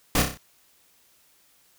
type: noise with echo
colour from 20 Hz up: pink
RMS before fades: -21 dBFS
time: 0.15-0.22 s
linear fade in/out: 2 ms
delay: 31 ms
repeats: 5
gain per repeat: -5 dB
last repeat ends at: 0.375 s
effects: white hiss -61 dBFS RMS until 1.78 s